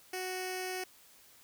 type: tone with notch filter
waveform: 10% pulse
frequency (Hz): 370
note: F#4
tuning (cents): 0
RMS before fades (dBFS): -38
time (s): 0.13-0.84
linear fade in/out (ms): 5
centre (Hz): 1200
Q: 1.2
effects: white hiss -60 dBFS RMS until 1.43 s